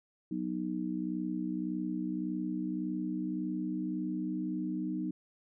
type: chord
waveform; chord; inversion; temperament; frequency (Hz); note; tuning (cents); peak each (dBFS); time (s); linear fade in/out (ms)
sine; B major; second; just; 185.21 / 246.9 / 308.7; F#3 / B3 / D#4; +2 / 0 / -14; -37 / -38 / -35; 0.31-5.11; 5
effects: none